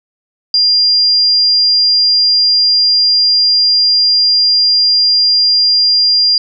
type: tone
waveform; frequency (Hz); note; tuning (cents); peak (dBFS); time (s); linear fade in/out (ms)
sine; 4800; D8; +37; -7; 0.54-6.38; 2
effects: none